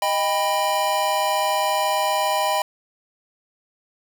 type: chord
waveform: square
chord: Eb augmented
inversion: none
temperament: equal with one note detuned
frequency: 622.3 / 794.9 / 987.8 Hz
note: Eb5 / G5 / B5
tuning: 0 / +24 / 0 cents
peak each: -25 / -24 / -24 dBFS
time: 0.02-2.62 s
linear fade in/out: 2 ms
effects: none